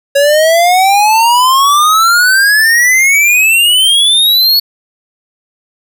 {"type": "exponential sweep", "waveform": "square", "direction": "up", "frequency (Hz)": [554.4, 4431], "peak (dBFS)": -6, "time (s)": [0.15, 4.6], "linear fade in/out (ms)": 10, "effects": []}